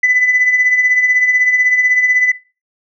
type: tone with tremolo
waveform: sine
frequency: 2000 Hz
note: B6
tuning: 21 cents sharp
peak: -5 dBFS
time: 0.03-2.32 s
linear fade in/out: 5 ms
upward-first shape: triangle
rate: 16 Hz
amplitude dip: 65%
effects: noise-tail reverb RT60 0.3 s tail -18 dB re dry + tanh soft clip ceiling -4 dBFS